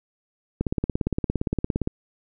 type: click train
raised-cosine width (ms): 3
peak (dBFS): -10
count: 23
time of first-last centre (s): 0.61-1.874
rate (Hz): 17.4
effects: none